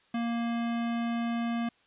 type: tone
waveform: square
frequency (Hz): 233.7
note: A#3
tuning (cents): +5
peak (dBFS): -29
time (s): 0.14-1.69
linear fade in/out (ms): 5
effects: white hiss -65 dBFS RMS until 1.86 s + resampled to 8000 Hz